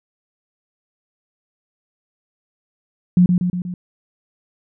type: tone with echo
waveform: sine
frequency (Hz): 178.8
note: F3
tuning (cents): +41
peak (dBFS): -8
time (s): 3.17-3.26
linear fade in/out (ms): 2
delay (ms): 120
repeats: 4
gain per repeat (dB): -4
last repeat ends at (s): 3.74
effects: none